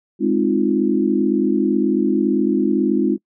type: chord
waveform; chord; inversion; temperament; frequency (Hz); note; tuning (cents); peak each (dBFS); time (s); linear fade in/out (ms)
sine; F minor seventh; first; equal; 207.7 / 261.6 / 311.1 / 349.2; Ab3 / C4 / Eb4 / F4; 0 / 0 / 0 / 0; -20; 0.19-3.18; 50
effects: noise-tail reverb RT60 0.1 s tail -26 dB re dry